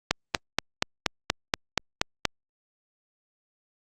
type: click train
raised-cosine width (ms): 0.2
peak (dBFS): -3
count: 10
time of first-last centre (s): 0.11-2.253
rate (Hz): 4.2
effects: Opus 48 kbps